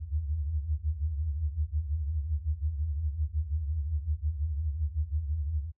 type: tone cluster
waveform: sine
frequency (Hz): 69.5 / 76.3 / 81.9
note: C#2 / D#2 / E2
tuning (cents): +5 / -33 / -11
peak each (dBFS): -35 / -31 / -34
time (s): 0-5.72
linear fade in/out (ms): 50
effects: noise-tail reverb RT60 0.1 s tail -25 dB re dry